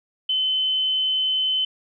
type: tone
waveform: sine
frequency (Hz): 3050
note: G7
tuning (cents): -48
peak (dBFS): -19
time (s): 0.29-1.65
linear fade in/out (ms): 5
effects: none